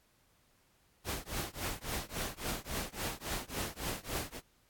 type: noise with tremolo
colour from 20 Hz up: pink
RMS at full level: -35 dBFS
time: 1.04-4.41 s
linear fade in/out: 50 ms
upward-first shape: triangle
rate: 3.6 Hz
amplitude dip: 100%
effects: pink hiss -70 dBFS RMS until 4.69 s + AAC 64 kbps